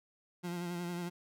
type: tone with vibrato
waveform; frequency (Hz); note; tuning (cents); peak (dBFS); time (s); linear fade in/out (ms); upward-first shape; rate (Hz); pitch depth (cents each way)
30% pulse; 174.61; F3; 0; -34; 0.43-1.1; 20; sine; 11; 34
effects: none